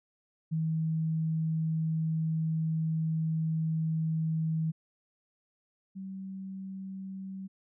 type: tone pair in turn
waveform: sine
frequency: 160 / 191.38 Hz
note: D#3 / G3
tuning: +49 / -41 cents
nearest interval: minor third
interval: 310 cents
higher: second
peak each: -27 / -37 dBFS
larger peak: first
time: 0.51-4.72 / 5.95-7.48 s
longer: first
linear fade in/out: 20 ms
effects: none